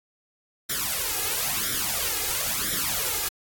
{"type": "noise with flanger", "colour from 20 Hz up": "white", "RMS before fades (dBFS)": -27, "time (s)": [0.69, 3.29], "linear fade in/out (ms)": 10, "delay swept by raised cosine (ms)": [0.54, 2.44], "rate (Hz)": 0.99, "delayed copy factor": 0.85, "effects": ["AAC 64 kbps"]}